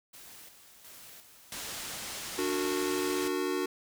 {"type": "noise with tremolo", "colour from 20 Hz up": "white", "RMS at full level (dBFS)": -50, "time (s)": [0.13, 2.29], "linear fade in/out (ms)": 10, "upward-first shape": "square", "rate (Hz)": 1.4, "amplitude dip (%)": 50}
{"type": "low-pass noise", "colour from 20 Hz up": "white", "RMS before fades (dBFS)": -40, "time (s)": [1.52, 3.28], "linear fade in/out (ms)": 2, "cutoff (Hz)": 8900, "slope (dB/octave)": 12}
{"type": "chord", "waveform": "square", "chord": "D augmented", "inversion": "none", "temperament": "just", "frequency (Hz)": [293.7, 367.1, 458.9], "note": ["D4", "F#4", "A#4"], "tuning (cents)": [0, -14, -27], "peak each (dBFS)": [-35, -32, -38], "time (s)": [2.38, 3.66], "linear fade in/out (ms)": 5}
{"effects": []}